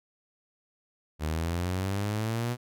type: exponential sweep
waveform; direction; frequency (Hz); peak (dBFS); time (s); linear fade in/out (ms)
sawtooth; up; 75.8 to 123.47; -24; 1.19-2.57; 50
effects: none